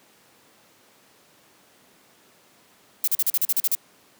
violet noise bursts, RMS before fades -21 dBFS, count 10, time 3.04-3.751 s, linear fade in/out 2 ms, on 36 ms, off 39 ms, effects pink hiss -56 dBFS RMS until 4.19 s + high-pass 200 Hz 12 dB/octave

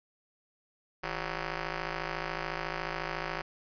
5% pulse ring-modulated tone, 185 Hz, F#3, in tune, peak -19 dBFS, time 1.03-3.42 s, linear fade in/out 10 ms, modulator 212 Hz, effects resampled to 11025 Hz

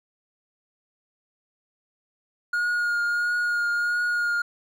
triangle tone with vibrato, 1430 Hz, F6, 41 cents sharp, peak -20 dBFS, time 2.53-4.42 s, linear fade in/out 5 ms, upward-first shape triangle, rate 1.5 Hz, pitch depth 20 cents each way, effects none

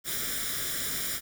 white noise with comb filter, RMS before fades -32 dBFS, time 0.04-1.21 s, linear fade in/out 50 ms, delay 0.56 ms, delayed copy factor +0.75, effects none

